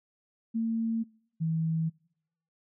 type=tone pair in turn; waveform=sine; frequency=226.5 / 161.65 Hz; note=A#3 / E3; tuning=-50 / -34 cents; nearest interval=tritone; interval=584 cents; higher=first; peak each=-26 dBFS; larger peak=neither; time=0.54-1.04 / 1.4-1.9 s; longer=neither; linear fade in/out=20 ms; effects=noise-tail reverb RT60 0.8 s tail -26 dB re dry